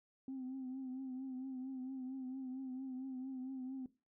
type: tone with vibrato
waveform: sine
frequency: 260.7 Hz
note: C4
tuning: 6 cents flat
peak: -40 dBFS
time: 0.28-3.86 s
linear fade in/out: 2 ms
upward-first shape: triangle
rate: 4.4 Hz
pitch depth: 57 cents each way
effects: noise-tail reverb RT60 0.3 s tail -18 dB re dry + tanh soft clip ceiling -38 dBFS